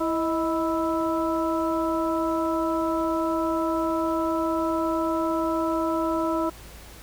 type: harmonic tone with a mistuned harmonic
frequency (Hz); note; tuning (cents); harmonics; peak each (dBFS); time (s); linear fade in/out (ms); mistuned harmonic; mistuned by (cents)
328.8; E4; -4; 1 / 2 / 3 / 4; -25 / -28 / -30 / -31; 0-6.5; 10; 2; -66
effects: added 55 Hz sine -46 dBFS peak until 7.02 s + pink hiss -46 dBFS RMS until 7.02 s